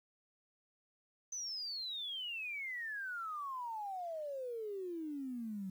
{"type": "exponential sweep", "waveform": "sine", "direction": "down", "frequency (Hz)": [6190, 185.3], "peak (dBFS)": -39, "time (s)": [1.32, 5.7], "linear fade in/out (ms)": 5, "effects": ["11-bit"]}